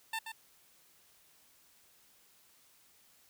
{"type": "tone with echo", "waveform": "15% pulse", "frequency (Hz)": 894, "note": "A5", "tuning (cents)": 27, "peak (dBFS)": -28, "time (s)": [0.13, 0.19], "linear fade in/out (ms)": 5, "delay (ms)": 130, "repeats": 1, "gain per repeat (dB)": -7, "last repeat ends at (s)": 0.32, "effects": ["white hiss -65 dBFS RMS until 3.29 s"]}